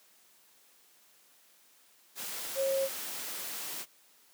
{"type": "tone in noise", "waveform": "sine", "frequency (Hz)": 541, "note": "C#5", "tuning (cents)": -42, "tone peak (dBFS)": -27, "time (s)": [2.55, 2.89], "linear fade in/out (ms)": 50, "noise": "white", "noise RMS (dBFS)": -39, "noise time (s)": [2.15, 3.86], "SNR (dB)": 9, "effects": ["white hiss -63 dBFS RMS until 4.33 s", "high-pass 200 Hz 12 dB/octave"]}